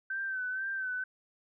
sine tone with vibrato, 1539 Hz, G6, 32 cents flat, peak -32 dBFS, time 0.1-1.04 s, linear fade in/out 5 ms, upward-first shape sine, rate 2.1 Hz, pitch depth 49 cents each way, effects none

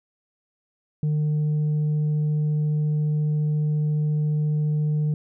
sine tone, 151.2 Hz, D#3, 49 cents flat, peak -17 dBFS, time 1.03-5.14 s, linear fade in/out 2 ms, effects tanh soft clip ceiling -19 dBFS

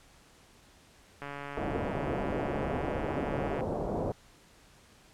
click train, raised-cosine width 0.5 ms, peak -25 dBFS, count 340, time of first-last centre 1.22-3.607 s, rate 142 Hz
white low-pass noise, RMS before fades -33 dBFS, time 1.57-4.12 s, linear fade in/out 2 ms, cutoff 700 Hz, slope 24 dB/octave
effects pink hiss -59 dBFS RMS until 5.13 s + low-pass 10000 Hz 12 dB/octave

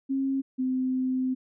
sine tone pair in turn, 270 / 257.9 Hz, C#4 / C4, -45 / -25 cents, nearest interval minor second, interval 80 cents, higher first, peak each -24 dBFS, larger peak neither, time 0.09-0.42 / 0.58-1.35 s, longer second, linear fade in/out 20 ms, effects none

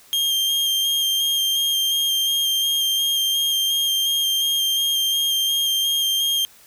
40% pulse tone with vibrato, 3200 Hz, G7, 35 cents sharp, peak -17 dBFS, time 0.13-6.45 s, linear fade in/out 0 ms, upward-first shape square, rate 2.8 Hz, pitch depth 14 cents each way, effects white hiss -50 dBFS RMS until 6.66 s

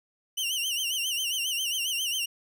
sawtooth tone with vibrato, 2936 Hz, F#7, 14 cents flat, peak -24 dBFS, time 0.37-2.26 s, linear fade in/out 10 ms, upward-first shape sine, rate 7.4 Hz, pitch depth 120 cents each way, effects none

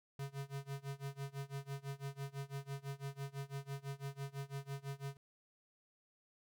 square tone with tremolo, 138.59 Hz, C#3, in tune, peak -40 dBFS, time 0.19-5.17 s, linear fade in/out 2 ms, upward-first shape sine, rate 6 Hz, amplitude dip 95%, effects none

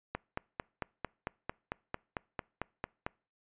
click train, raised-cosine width 0.5 ms, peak -19 dBFS, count 14, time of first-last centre 0.15-3.065 s, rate 4.46 Hz, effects noise-tail reverb RT60 0.4 s tail -26 dB re dry + resampled to 8000 Hz

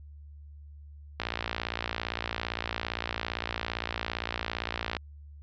click train, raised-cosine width 0.3 ms, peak -14 dBFS, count 218, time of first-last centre 1.2-4.967 s, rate 57.6 Hz, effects added 73 Hz sine -45 dBFS peak until 5.42 s + resampled to 16000 Hz

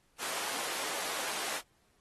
pink high-pass noise, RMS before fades -37 dBFS, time 0.18-1.62 s, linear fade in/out 50 ms, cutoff 540 Hz, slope 12 dB/octave, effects pink hiss -71 dBFS RMS until 2 s + AAC 32 kbps

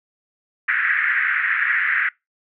white band-pass noise, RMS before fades -20 dBFS, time 0.68-2.09 s, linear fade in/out 5 ms, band 1500 to 2000 Hz, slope 48 dB/octave, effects noise-tail reverb RT60 0.2 s tail -24 dB re dry

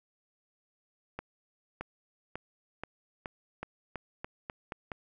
accelerating click train, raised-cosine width 0.5 ms, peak -22 dBFS, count 11, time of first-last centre 1.19-4.918 s, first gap 620 ms, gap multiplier 0.88, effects none

